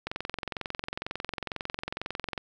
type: click train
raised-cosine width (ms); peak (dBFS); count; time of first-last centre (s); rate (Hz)
0.3; -16; 52; 0.07-2.378; 22.1
effects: none